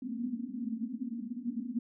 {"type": "band-pass noise", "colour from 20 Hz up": "pink", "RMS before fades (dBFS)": -37, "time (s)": [0.02, 1.79], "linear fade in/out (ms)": 5, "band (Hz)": [220, 260], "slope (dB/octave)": 96, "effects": []}